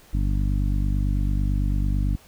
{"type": "harmonic tone", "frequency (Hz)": 49, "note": "G1", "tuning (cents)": 0, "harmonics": [1, 2, 3, 4, 5, 6], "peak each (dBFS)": [-21, -27, -31, -33, -35, -37], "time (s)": [0.13, 2.16], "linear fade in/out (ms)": 10, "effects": ["pink hiss -52 dBFS RMS until 2.27 s"]}